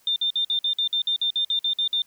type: tone bursts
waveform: sine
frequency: 3603 Hz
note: A7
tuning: 40 cents sharp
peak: -20 dBFS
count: 14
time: 0.07-2.02 s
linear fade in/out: 2 ms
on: 91 ms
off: 52 ms
effects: white hiss -60 dBFS RMS until 2.06 s